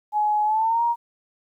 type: tone with pitch glide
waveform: sine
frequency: 843 to 940.8 Hz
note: G#5 to A#5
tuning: +26 to +16 cents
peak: -18 dBFS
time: 0.12-0.96 s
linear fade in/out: 50 ms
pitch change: +190 cents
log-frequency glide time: 0.44-0.83 s
effects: 10-bit